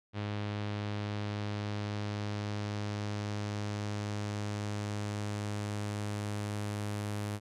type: tone with low-pass filter sweep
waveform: sawtooth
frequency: 103.7 Hz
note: G#2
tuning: 2 cents flat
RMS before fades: -36 dBFS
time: 0.13-7.4 s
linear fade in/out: 50 ms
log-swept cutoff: 3600 to 11000 Hz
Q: 1.3
effects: none

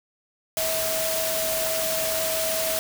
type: tone in noise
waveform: sine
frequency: 644 Hz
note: E5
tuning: 41 cents flat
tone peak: -27 dBFS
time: 0.57-2.79 s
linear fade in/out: 0 ms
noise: white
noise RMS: -27 dBFS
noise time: 0.57-2.79 s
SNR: -3 dB
effects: none

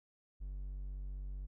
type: tone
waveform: triangle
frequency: 47.77 Hz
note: G1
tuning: 44 cents flat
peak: -38 dBFS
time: 0.4-1.47 s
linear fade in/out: 20 ms
effects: none

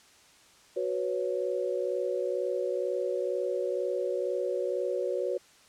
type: chord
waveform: sine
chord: F# suspended fourth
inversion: none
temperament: equal with one note detuned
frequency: 370 / 493.9 / 556 Hz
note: F#4 / B4 / C#5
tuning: 0 / 0 / +5 cents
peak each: -32 dBFS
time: 0.76-5.38 s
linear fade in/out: 10 ms
effects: white hiss -58 dBFS RMS until 5.68 s + low-pass 8000 Hz 12 dB/octave

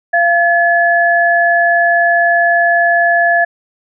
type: tone pair together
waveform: sine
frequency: 688.1 / 1712 Hz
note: F5 / A6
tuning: -26 / -48 cents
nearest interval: octave + major third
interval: 1578 cents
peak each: -11 dBFS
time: 0.13-3.45 s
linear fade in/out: 10 ms
effects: none

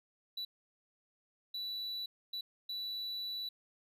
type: tone bursts at uneven times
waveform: triangle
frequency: 3951 Hz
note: B7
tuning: in tune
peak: -36 dBFS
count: 4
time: 0.37-0.45 / 1.54-2.06 / 2.33-2.41 / 2.69-3.49 s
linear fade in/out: 5 ms
effects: none

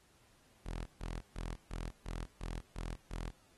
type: tone bursts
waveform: sawtooth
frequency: 42 Hz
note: E1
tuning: 33 cents sharp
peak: -35 dBFS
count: 8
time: 0.65-3.31 s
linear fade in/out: 20 ms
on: 210 ms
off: 140 ms
effects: pink hiss -68 dBFS RMS until 3.57 s + AAC 32 kbps

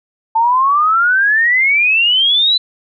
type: exponential sweep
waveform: sine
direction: up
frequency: 884 to 4046 Hz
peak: -9 dBFS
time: 0.35-2.58 s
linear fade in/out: 10 ms
effects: none

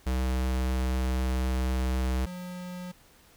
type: tone pair in turn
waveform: square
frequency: 64 / 179.98 Hz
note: C2 / F#3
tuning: -38 / -48 cents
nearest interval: octave + tritone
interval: 1790 cents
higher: second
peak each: -26 / -37 dBFS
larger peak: first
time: 0.06-2.26 / 2.26-2.92 s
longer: first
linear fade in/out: 10 ms
effects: pink hiss -58 dBFS RMS until 3.36 s

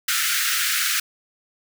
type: high-pass noise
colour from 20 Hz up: pink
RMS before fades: -22 dBFS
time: 0.08-1 s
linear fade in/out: 5 ms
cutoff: 1300 Hz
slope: 96 dB/octave
effects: none

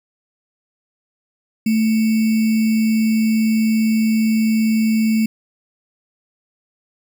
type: tone with sample-and-hold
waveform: sine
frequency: 220.6 Hz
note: A3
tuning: 5 cents sharp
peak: -13 dBFS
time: 1.66-5.26 s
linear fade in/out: 5 ms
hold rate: 2450 Hz
effects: none

